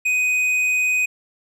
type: tone with tanh clipping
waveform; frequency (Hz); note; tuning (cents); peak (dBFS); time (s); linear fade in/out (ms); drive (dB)
sine; 2499; D#7; +7; -18; 0.05-1.06; 10; 8
effects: none